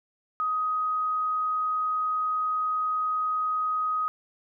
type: tone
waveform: sine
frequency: 1255 Hz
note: D#6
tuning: 15 cents sharp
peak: -24 dBFS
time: 0.4-4.08 s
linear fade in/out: 0 ms
effects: none